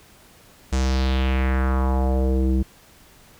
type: tone with low-pass filter sweep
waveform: square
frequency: 65.4 Hz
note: C2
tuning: in tune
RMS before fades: -20 dBFS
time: 0.72-2.63 s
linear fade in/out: 10 ms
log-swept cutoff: 7400 to 270 Hz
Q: 2.5
effects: pink hiss -51 dBFS RMS until 3.39 s